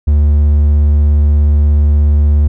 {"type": "tone", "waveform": "triangle", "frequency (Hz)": 73.6, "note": "D2", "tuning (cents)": 4, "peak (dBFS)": -4, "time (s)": [0.07, 2.48], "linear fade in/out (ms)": 10, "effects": []}